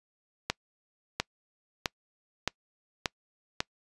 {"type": "accelerating click train", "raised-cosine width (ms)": 0.2, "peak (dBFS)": -9, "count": 6, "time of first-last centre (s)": [0.5, 3.604], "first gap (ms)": 700, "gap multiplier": 0.94, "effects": ["noise-tail reverb RT60 0.1 s tail -26 dB re dry", "resampled to 24000 Hz"]}